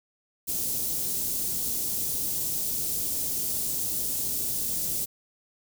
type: band-stop noise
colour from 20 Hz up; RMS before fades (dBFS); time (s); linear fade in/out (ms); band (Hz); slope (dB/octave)
white; -29; 0.47-5.06; 20; 360 to 6600; 12
effects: none